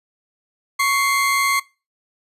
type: tone pair together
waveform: 40% pulse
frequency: 1108.7 / 2093 Hz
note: C#6 / C7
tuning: 0 / 0 cents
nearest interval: major seventh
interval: 1100 cents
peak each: -18 dBFS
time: 0.79-1.6 s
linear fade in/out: 10 ms
effects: noise-tail reverb RT60 0.3 s tail -22 dB re dry + resampled to 32000 Hz